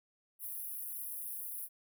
pink high-pass noise, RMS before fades -42 dBFS, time 0.39-1.69 s, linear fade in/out 50 ms, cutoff 10000 Hz, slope 96 dB/octave, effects none

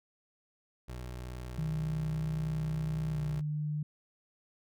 25% pulse tone, 61.74 Hz, B1, in tune, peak -36 dBFS, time 0.88-3.41 s, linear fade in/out 10 ms
sine tone with pitch glide, 155.56 to 150.35 Hz, D#3 to D3, 0 to +41 cents, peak -31 dBFS, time 1.58-3.83 s, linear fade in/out 5 ms, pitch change -59 cents, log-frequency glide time 3.12-3.17 s
effects none

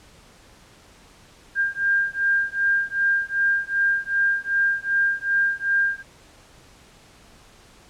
sine beating tone pair, 1599 / 1601.6 Hz, G6 / G6, +34 / +37 cents, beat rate 2.6 Hz, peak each -22 dBFS, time 1.55-6.03 s, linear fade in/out 50 ms, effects pink hiss -51 dBFS RMS until 7.89 s + low-pass 9000 Hz 12 dB/octave

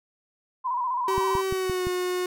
sine tone with vibrato, 995 Hz, B5, 13 cents sharp, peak -24 dBFS, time 0.64-1.42 s, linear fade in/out 20 ms, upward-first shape square, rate 15 Hz, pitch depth 58 cents each way
45% pulse tone with pitch glide, 382.7 to 362.5 Hz, G4 to F#4, -42 to -35 cents, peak -25 dBFS, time 1.08-2.26 s, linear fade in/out 2 ms, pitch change -93 cents, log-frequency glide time 1.45-1.87 s
click train, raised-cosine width 5 ms, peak -20 dBFS, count 5, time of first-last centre 1.18-1.87 s, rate 5.8 Hz
effects none

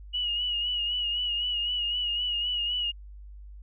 sine tone with vibrato, 2900 Hz, F#7, 35 cents flat, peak -26 dBFS, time 0.13-2.92 s, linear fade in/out 20 ms, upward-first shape sine, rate 3.9 Hz, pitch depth 43 cents each way, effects added 50 Hz sine -42 dBFS peak until 3.62 s

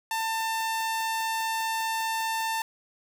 sawtooth tone, 895 Hz, A5, 29 cents sharp, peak -23 dBFS, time 0.11-2.62 s, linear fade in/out 2 ms, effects none

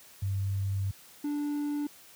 sine / triangle tone pair in turn, 98 / 292.5 Hz, G2 / D4, 0 / -7 cents, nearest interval octave + perfect fifth, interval 1893 cents, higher second, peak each -27 dBFS, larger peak neither, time 0.22-0.91 / 1.24-1.87 s, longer first, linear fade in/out 5 ms, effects white hiss -54 dBFS RMS until 2.15 s + high-pass 60 Hz 12 dB/octave

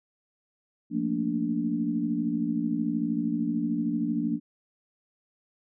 sine chord, Bb major seventh, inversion second, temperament equal with one note detuned, 174.61 / 220 / 233.1 / 292.1 Hz, F3 / A3 / Bb3 / D4, 0 / 0 / 0 / -9 cents, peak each -33 / -33 / -29 / -29 dBFS, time 0.9-4.4 s, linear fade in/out 50 ms, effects none

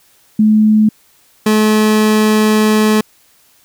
sine / 30% pulse tone pair in turn, 215 / 215 Hz, A3 / A3, -40 / -40 cents, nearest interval unison, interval 0 cents, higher neither, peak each -6 dBFS, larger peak neither, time 0.39-0.89 / 1.46-3.01 s, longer second, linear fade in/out 5 ms, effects white hiss -51 dBFS RMS until 3.64 s

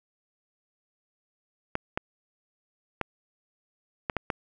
clicks, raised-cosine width 0.5 ms, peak -12 dBFS, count 6, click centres 1.754 / 1.975 / 3.013 / 4.098 / 4.167 / 4.302 s, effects none

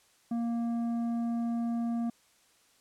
sine tone with tanh clipping, 233.6 Hz, A#3, 4 cents sharp, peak -30 dBFS, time 0.31-2.1 s, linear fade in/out 5 ms, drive 8 dB, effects white hiss -65 dBFS RMS until 2.8 s + low-pass 10000 Hz 12 dB/octave

